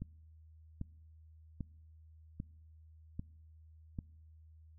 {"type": "click train", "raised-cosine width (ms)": 5, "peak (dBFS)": -27, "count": 6, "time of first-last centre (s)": [0.02, 3.988], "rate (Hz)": 1.26, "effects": ["noise-tail reverb RT60 0.9 s tail -25 dB re dry", "added 79 Hz sine -56 dBFS peak until 4.78 s"]}